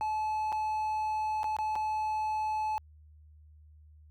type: tone with dropouts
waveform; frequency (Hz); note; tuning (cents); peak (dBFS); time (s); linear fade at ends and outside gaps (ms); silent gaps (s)
triangle; 862; A5; -36; -27; 0.01-2.78; 0; 0.521-0.526 / 1.432-1.442 / 1.566-1.587 / 1.755-1.76
effects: added 76 Hz sine -53 dBFS peak until 4.1 s